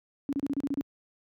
sine tone bursts, 280 Hz, C#4, 18 cents sharp, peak -26 dBFS, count 8, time 0.29-0.81 s, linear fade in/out 0 ms, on 37 ms, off 32 ms, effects high-pass 80 Hz 12 dB/octave

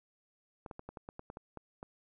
clicks, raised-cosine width 1 ms, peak -30 dBFS, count 11, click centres 0.662 / 0.712 / 0.794 / 0.89 / 0.972 / 1.089 / 1.194 / 1.301 / 1.371 / 1.573 / 1.829 s, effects none

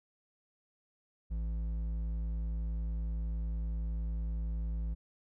triangle tone with hard clipping, 55.4 Hz, A1, 13 cents sharp, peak -34 dBFS, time 1.3-4.95 s, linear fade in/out 20 ms, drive 10 dB, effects none

